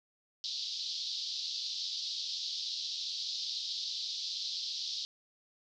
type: band-pass noise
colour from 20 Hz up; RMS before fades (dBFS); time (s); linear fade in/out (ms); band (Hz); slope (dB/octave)
pink; -38; 0.44-5.05; 0; 3600 to 5200; 48
effects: none